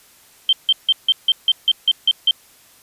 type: tone bursts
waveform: sine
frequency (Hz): 3136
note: G7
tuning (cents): 0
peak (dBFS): -10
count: 10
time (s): 0.49-2.31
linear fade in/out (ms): 2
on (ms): 38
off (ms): 160
effects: white hiss -50 dBFS RMS until 2.82 s + resampled to 32000 Hz